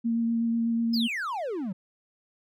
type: tone with vibrato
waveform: sine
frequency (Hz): 230.8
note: A#3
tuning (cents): -17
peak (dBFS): -23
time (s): 0.04-1.08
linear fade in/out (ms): 20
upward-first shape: sine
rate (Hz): 8.1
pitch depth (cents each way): 12
type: exponential sweep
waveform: triangle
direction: down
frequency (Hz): 5274 to 173.1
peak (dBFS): -27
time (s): 0.93-1.73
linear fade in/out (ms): 10
effects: none